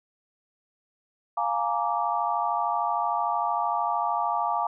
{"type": "chord", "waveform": "sine", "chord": "Bb dominant seventh", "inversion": "second", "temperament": "just", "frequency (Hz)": [699.2, 839.1, 932.3, 1165.4], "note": ["F5", "Ab5", "Bb5", "D6"], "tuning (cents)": [2, 18, 0, -14], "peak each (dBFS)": -29, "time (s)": [1.37, 4.67], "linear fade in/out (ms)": 5, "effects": []}